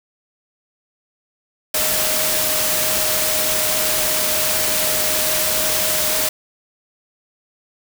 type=tone in noise; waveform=sine; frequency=622.3 Hz; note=D#5; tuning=in tune; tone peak=-27 dBFS; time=1.74-6.29 s; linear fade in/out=5 ms; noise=white; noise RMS=-19 dBFS; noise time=1.74-6.29 s; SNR=-11 dB; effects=none